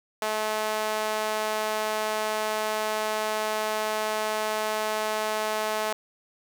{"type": "tone with high-pass filter", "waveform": "sawtooth", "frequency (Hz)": 215.5, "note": "A3", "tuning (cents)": -36, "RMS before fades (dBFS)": -28, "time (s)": [0.22, 5.93], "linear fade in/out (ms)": 2, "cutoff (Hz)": 660, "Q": 1.5, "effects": []}